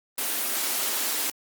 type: high-pass noise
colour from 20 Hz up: white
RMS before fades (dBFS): -27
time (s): 0.18-1.3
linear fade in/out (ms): 2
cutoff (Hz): 220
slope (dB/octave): 96
effects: Opus 24 kbps